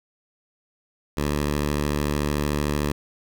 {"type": "tone", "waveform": "10% pulse", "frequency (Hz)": 73.42, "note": "D2", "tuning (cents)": 0, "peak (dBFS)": -14, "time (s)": [1.17, 2.92], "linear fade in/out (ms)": 5, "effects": []}